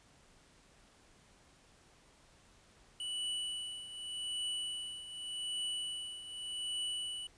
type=tone with tremolo; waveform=square; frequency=2960 Hz; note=F#7; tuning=in tune; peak=-35 dBFS; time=3-7.27 s; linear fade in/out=2 ms; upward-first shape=triangle; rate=0.85 Hz; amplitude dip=75%; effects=pink hiss -64 dBFS RMS until 7.37 s + resampled to 22050 Hz